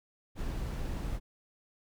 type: noise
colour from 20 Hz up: brown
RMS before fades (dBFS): -35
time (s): 0.35-1.2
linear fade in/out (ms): 50
effects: none